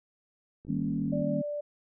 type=click train; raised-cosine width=3 ms; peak=-36 dBFS; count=30; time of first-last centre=0.65-1.214 s; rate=51.4 Hz
type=chord; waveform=sine; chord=Eb dominant seventh; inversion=none; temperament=equal with one note detuned; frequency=155.56 / 197.82 / 233.1 / 277.2 Hz; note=Eb3 / G3 / Bb3 / Db4; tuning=0 / +16 / 0 / 0 cents; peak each=-33 dBFS; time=0.68-1.42 s; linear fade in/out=10 ms
type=tone; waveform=sine; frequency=587.3 Hz; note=D5; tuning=in tune; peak=-31 dBFS; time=1.12-1.61 s; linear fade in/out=10 ms
effects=none